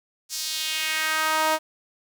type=tone with high-pass filter sweep; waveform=sawtooth; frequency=313.9 Hz; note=D#4; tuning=15 cents sharp; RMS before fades=-25 dBFS; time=0.29-1.59 s; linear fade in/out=50 ms; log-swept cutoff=5800 to 720 Hz; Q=1.8; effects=8-bit